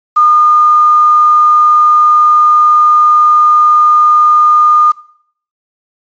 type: tone with quantisation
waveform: sine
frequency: 1217 Hz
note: D#6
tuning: 39 cents flat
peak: -4 dBFS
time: 0.16-4.92 s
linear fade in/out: 10 ms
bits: 5
effects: noise-tail reverb RT60 0.6 s tail -19 dB re dry + resampled to 16000 Hz